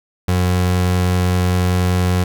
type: tone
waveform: 30% pulse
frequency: 90.5 Hz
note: F#2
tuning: 38 cents flat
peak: -11 dBFS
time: 0.28-2.24 s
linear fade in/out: 5 ms
effects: none